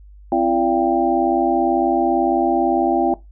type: tone cluster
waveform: sine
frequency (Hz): 260.5 / 338.5 / 585 / 687 / 787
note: C4 / E4 / D5 / F5 / G5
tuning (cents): -7 / +46 / -7 / -29 / +7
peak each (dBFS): -22 / -19 / -25 / -22 / -19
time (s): 0.32-3.14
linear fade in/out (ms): 2
effects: noise-tail reverb RT60 0.2 s tail -19 dB re dry + added 50 Hz sine -40 dBFS peak until 3.31 s